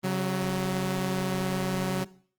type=tone pair together; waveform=sawtooth; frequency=136.31 / 186.5 Hz; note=C#3 / F#3; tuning=-29 / +14 cents; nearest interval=perfect fourth; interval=543 cents; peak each=-28 / -23 dBFS; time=0.03-2.05 s; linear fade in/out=20 ms; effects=noise-tail reverb RT60 0.5 s tail -19 dB re dry + Opus 24 kbps